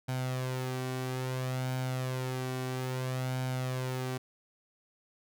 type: tone with flanger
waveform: sawtooth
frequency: 128.7 Hz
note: C3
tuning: 28 cents flat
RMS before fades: -34 dBFS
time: 0.08-4.18 s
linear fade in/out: 10 ms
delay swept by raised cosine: 1.3 to 2.7 ms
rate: 0.6 Hz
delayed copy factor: +0.5
effects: none